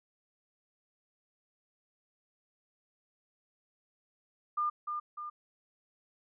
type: tone with echo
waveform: sine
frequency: 1205 Hz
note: D6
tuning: 44 cents sharp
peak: -28 dBFS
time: 4.57-4.7 s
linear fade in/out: 10 ms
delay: 300 ms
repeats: 2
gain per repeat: -5 dB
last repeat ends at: 5.3 s
effects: none